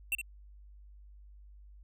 square tone with echo, 2700 Hz, E7, 41 cents sharp, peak -29 dBFS, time 0.12-0.15 s, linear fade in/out 2 ms, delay 64 ms, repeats 1, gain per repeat -7 dB, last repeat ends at 0.214 s, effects added 50 Hz sine -51 dBFS peak until 1.83 s

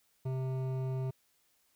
triangle tone with hard clipping, 130.81 Hz, C3, in tune, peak -34 dBFS, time 0.25-1.11 s, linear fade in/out 10 ms, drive 16 dB, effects white hiss -72 dBFS RMS until 1.75 s

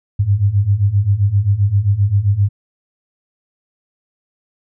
sine beating tone pair, 96.4 / 104 Hz, G2 / G#2, -28 / +3 cents, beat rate 7.6 Hz, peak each -16 / -13 dBFS, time 0.19-2.49 s, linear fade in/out 10 ms, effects none

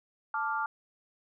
sine chord, D minor, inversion second, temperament equal, 880 / 1174.7 / 1396.9 Hz, A5 / D6 / F6, 0 / 0 / 0 cents, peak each -33 / -34 / -33 dBFS, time 0.34-0.66 s, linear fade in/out 2 ms, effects none

